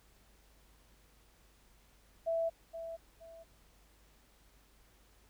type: tone with echo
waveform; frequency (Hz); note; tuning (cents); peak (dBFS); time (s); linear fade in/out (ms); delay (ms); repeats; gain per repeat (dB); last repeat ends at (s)
sine; 661; E5; +5; -30; 2.26-2.5; 20; 470; 2; -10; 3.44
effects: added 50 Hz sine -65 dBFS peak until 5.29 s + pink hiss -67 dBFS RMS until 5.29 s